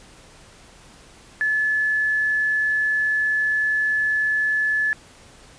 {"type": "tone with quantisation", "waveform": "sine", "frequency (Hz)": 1725, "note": "A6", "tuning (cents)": -35, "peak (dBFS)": -18, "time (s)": [1.41, 4.93], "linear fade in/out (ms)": 0, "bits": 8, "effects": ["pink hiss -48 dBFS RMS until 5.58 s", "resampled to 22050 Hz"]}